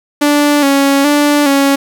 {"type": "tone with vibrato", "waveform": "sawtooth", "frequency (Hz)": 284.6, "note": "C#4", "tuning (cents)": 46, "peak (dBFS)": -4, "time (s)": [0.21, 1.76], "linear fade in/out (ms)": 10, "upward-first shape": "square", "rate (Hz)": 1.2, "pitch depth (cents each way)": 45, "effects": ["7-bit"]}